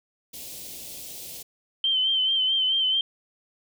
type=band-stop noise; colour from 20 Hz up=white; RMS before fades=-39 dBFS; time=0.33-1.43 s; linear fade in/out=10 ms; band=670 to 2700 Hz; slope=24 dB/octave
type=tone with vibrato; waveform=sine; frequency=3100 Hz; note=G7; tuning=20 cents flat; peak=-20 dBFS; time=1.84-3.01 s; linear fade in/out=2 ms; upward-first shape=sine; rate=4.6 Hz; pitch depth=43 cents each way
effects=none